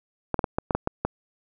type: clicks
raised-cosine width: 1 ms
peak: -9 dBFS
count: 8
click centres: 0.343 / 0.392 / 0.442 / 0.585 / 0.708 / 0.75 / 0.874 / 1.05 s
effects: none